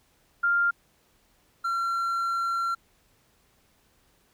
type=tone pair in turn; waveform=sine / triangle; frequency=1396.9 / 1365.8 Hz; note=F6 / F6; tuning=0 / -39 cents; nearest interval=unison; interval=39 cents; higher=first; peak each=-20 / -23 dBFS; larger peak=first; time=0.43-0.71 / 1.64-2.75 s; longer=second; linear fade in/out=10 ms; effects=pink hiss -65 dBFS RMS until 4.33 s